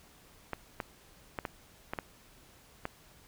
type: clicks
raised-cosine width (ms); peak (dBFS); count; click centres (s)
0.5; -19; 7; 0.533 / 0.802 / 1.388 / 1.452 / 1.935 / 1.988 / 2.854
effects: pink hiss -59 dBFS RMS until 3.27 s